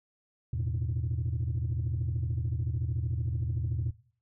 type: chord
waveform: sine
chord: E suspended fourth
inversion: none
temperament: equal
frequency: 82.41 / 110 / 123.47 Hz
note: E2 / A2 / B2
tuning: 0 / 0 / 0 cents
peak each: -31 dBFS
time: 0.53-3.91 s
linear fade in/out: 5 ms
effects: noise-tail reverb RT60 0.5 s tail -21 dB re dry + tanh soft clip ceiling -24 dBFS